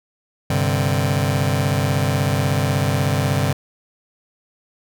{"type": "chord", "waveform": "sawtooth", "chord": "G suspended fourth", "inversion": "none", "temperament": "just", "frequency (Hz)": [98, 130.67, 147], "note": ["G2", "C3", "D3"], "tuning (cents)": [0, -2, 2], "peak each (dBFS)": -17, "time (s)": [0.5, 3.53], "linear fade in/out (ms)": 5, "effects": []}